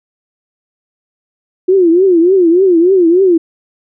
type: tone with vibrato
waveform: sine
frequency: 357.1 Hz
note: F4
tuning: 39 cents sharp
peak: -5 dBFS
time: 1.68-3.38 s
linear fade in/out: 10 ms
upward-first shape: triangle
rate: 3.4 Hz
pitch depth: 180 cents each way
effects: none